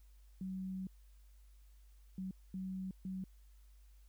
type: tone bursts at uneven times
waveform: sine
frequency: 188.2 Hz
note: F#3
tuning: 30 cents sharp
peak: -39 dBFS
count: 4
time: 0.41-0.87 / 2.18-2.31 / 2.54-2.91 / 3.05-3.24 s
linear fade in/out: 2 ms
effects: added 50 Hz sine -58 dBFS peak until 4.08 s + white hiss -75 dBFS RMS until 4.08 s